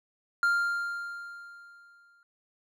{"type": "tone with exponential decay", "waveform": "triangle", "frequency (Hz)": 1396.9, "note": "F6", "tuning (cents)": 0, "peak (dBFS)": -19, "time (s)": [0.43, 2.23], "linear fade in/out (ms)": 1, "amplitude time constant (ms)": 390, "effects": []}